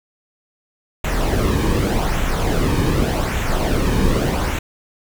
brown noise with flanger, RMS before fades -18 dBFS, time 1.04-4.59 s, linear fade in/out 5 ms, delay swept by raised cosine 0.2 to 1.5 ms, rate 0.85 Hz, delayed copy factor -0.55, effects none

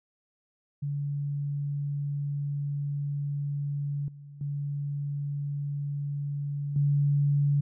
sine tone with level steps, 143.2 Hz, D3, 43 cents flat, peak -28 / -43 / -29 / -21 dBFS, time 0.82-7.61 s, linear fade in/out 10 ms, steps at 4.08 / 4.41 / 6.76 s, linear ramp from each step 2 ms, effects none

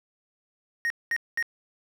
triangle tone bursts, 1864.7 Hz, A#6, in tune, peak -22 dBFS, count 3, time 0.85-1.426 s, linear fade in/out 0 ms, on 52 ms, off 210 ms, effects none

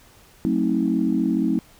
sine chord, F# diminished seventh, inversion none, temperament just, 185 / 222 / 266.4 / 319.7 Hz, F#3 / A3 / C4 / Eb4, 0 / +16 / +31 / +47 cents, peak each -25 / -23 / -23 / -23 dBFS, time 0.45-1.59 s, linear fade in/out 0 ms, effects tanh soft clip ceiling -8 dBFS + pink hiss -52 dBFS RMS until 1.79 s

